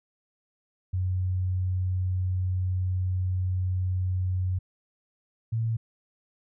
sine tone pair in turn, 92.1 / 113.24 Hz, F#2 / A#2, -7 / -50 cents, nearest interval major third, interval 357 cents, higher second, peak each -24 dBFS, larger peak neither, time 0.93-4.59 / 5.52-5.77 s, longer first, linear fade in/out 10 ms, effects none

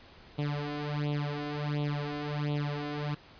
sawtooth tone with flanger, 146.83 Hz, D3, in tune, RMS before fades -33 dBFS, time 0.38-3.15 s, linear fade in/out 10 ms, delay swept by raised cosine 0.29 to 2.89 ms, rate 1.4 Hz, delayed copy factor +1, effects pink hiss -54 dBFS RMS until 3.39 s + resampled to 11025 Hz

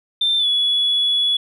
sine tone with pitch glide, 3573 to 3394 Hz, A7 to G#7, +26 to +37 cents, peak -14 dBFS, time 0.21-1.37 s, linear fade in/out 5 ms, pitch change -89 cents, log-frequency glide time 0.38-0.47 s, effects tanh soft clip ceiling -10 dBFS

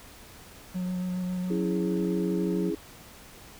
triangle tone with vibrato, 181.9 Hz, F#3, 29 cents flat, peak -26 dBFS, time 0.74-2.71 s, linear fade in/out 20 ms, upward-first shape square, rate 7.2 Hz, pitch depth 11 cents each way
sine chord, C# minor, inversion none, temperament equal, 277.2 / 329.6 / 415.3 Hz, C#4 / E4 / G#4, 0 / 0 / 0 cents, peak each -34 / -30 / -31 dBFS, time 1.5-2.75 s, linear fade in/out 5 ms
effects pink hiss -49 dBFS RMS until 3.59 s

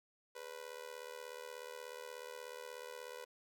sawtooth tone with amplitude modulation, 493.9 Hz, B4, in tune, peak -39 dBFS, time 0.35-3.25 s, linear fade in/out 10 ms, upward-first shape sine, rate 76.6 Hz, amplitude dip 90%, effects none

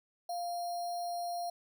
sine tone with sample-and-hold, 698.5 Hz, F5, in tune, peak -34 dBFS, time 0.29-1.5 s, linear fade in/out 5 ms, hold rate 4900 Hz, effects none

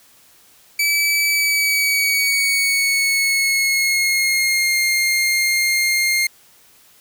sawtooth tone with pitch glide, 2300 to 2121 Hz, D7 to C7, -37 to +23 cents, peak -12 dBFS, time 0.79-6.27 s, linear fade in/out 5 ms, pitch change -140 cents, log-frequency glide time 1.29-4.78 s, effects white hiss -51 dBFS RMS until 7 s

